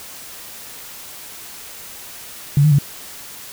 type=tone with pitch steps; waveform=sine; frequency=142.4 / 152 / 141.6 Hz; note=C#3 / D#3 / C#3; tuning=+47 / -40 / +37 cents; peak=-9 dBFS; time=2.57-2.786 s; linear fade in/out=2 ms; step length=72 ms; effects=white hiss -36 dBFS RMS until 3.52 s